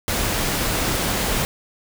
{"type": "noise", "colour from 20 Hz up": "pink", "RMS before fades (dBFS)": -22, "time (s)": [0.08, 1.45], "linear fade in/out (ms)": 0, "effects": []}